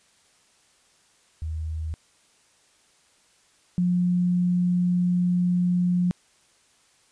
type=tone pair in turn; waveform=sine; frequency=79.1 / 178.06 Hz; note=D#2 / F3; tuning=+29 / +34 cents; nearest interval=octave + major second; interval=1405 cents; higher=second; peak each=-27 / -19 dBFS; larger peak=second; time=1.42-1.94 / 3.78-6.11 s; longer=second; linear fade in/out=0 ms; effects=white hiss -61 dBFS RMS until 7.11 s + resampled to 22050 Hz